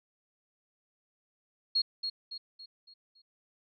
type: tone with echo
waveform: sine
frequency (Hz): 4294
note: C8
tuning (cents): +44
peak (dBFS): -24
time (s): 1.75-1.82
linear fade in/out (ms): 10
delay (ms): 280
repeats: 5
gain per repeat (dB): -7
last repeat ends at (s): 3.22
effects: none